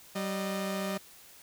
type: tone pair together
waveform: sawtooth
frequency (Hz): 192.23 / 611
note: G3 / D#5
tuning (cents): -34 / -32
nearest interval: octave + minor sixth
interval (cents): 2002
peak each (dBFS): -29 / -32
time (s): 0.15-0.98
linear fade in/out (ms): 10
effects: white hiss -54 dBFS RMS until 1.42 s